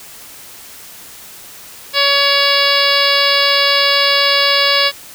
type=harmonic tone; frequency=563 Hz; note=C#5; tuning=27 cents sharp; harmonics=1 / 2 / 3 / 4 / 5 / 6 / 7 / 8 / 9; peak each=-19 / -19 / -19 / -19 / -19 / -19 / -19 / -19 / -19 dBFS; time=1.93-4.92 s; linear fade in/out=50 ms; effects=white hiss -36 dBFS RMS until 5.14 s